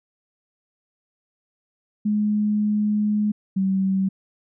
sine tone pair in turn, 210 / 191.79 Hz, G#3 / G3, +19 / -38 cents, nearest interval major second, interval 157 cents, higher first, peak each -18 dBFS, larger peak neither, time 2.05-3.32 / 3.56-4.09 s, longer first, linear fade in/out 10 ms, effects none

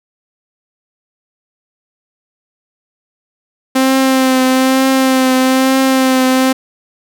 sawtooth tone with vibrato, 261.9 Hz, C4, 2 cents sharp, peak -5 dBFS, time 3.75-6.53 s, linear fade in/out 10 ms, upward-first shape triangle, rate 1.1 Hz, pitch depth 27 cents each way, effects none

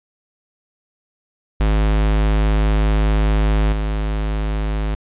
square tone with level steps, 52.4 Hz, G#1, 16 cents sharp, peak -14 / -19 dBFS, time 1.6-4.95 s, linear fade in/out 5 ms, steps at 3.72 s, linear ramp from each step 10 ms, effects resampled to 8000 Hz + 9-bit

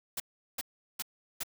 white noise bursts, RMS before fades -35 dBFS, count 4, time 0.17-1.434 s, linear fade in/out 5 ms, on 31 ms, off 380 ms, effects none

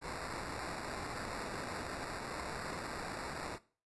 white noise with sample-and-hold, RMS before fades -42 dBFS, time 0.01-3.59 s, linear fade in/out 50 ms, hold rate 3150 Hz, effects noise-tail reverb RT60 0.4 s tail -19 dB re dry + resampled to 24000 Hz

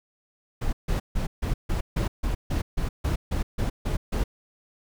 brown noise bursts, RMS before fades -25 dBFS, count 14, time 0.61-4.24 s, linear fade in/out 10 ms, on 120 ms, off 150 ms, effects none

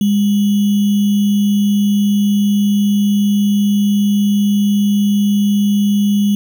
sine tone with sample-and-hold, 203.7 Hz, G#3, 33 cents flat, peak -10 dBFS, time 0.01-6.35 s, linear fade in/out 2 ms, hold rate 3150 Hz, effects none

